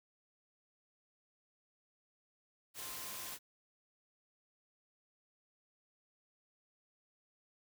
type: tone in noise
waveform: sine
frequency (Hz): 1046.5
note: C6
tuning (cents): 0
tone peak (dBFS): -56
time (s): 2.78-3.36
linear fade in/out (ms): 50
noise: white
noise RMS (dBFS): -45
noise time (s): 2.74-3.39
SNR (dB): -14
effects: none